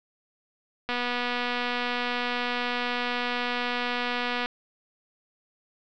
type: click train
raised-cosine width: 0.3 ms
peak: -13 dBFS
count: 872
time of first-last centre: 0.89-4.46 s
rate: 244 Hz
effects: low-pass 5000 Hz 12 dB/octave